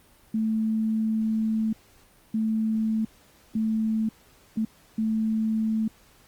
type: tone bursts at uneven times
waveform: sine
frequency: 220 Hz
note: A3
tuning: in tune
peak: -22 dBFS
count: 5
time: 0.34-1.73 / 2.34-3.05 / 3.55-4.09 / 4.57-4.65 / 4.98-5.88 s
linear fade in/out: 5 ms
effects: pink hiss -57 dBFS RMS until 6.27 s + Opus 32 kbps